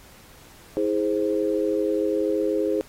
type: chord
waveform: sine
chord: E augmented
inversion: none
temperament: equal with one note detuned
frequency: 322.7 / 415.3 / 523.3 Hz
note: E4 / G#4 / B#4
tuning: -37 / 0 / 0 cents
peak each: -25 / -24 / -26 dBFS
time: 0.77-2.81 s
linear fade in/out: 0 ms
effects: pink hiss -50 dBFS RMS until 2.88 s + AAC 48 kbps